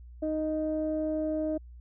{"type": "tone pair together", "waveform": "sine", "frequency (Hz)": [310.3, 622], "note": ["D#4", "D#5"], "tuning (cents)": [-5, -1], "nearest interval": "octave", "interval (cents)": 1204, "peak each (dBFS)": [-29, -30], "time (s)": [0.22, 1.58], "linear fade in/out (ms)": 10, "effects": ["tanh soft clip ceiling -20 dBFS", "added 60 Hz sine -45 dBFS peak until 1.8 s"]}